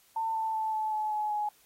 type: tone with pitch steps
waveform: sine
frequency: 896 / 886.2 / 876.5 / 867 / 857.5 / 848.2 / 838.9 Hz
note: A5 / A5 / A5 / A5 / A5 / G#5 / G#5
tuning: +31 / +12 / -7 / -26 / -45 / +36 / +17 cents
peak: -28 dBFS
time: 0.16-1.49 s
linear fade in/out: 5 ms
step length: 190 ms
effects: white hiss -63 dBFS RMS until 1.65 s + AAC 48 kbps